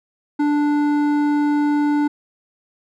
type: tone with hard clipping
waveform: sine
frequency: 293.7 Hz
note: D4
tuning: in tune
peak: -17 dBFS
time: 0.39-2.08 s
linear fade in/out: 10 ms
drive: 10 dB
effects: none